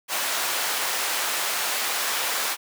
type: high-pass noise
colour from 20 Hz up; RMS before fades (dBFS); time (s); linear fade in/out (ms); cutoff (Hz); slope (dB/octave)
pink; -26; 0.08-2.57; 50; 830; 12
effects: none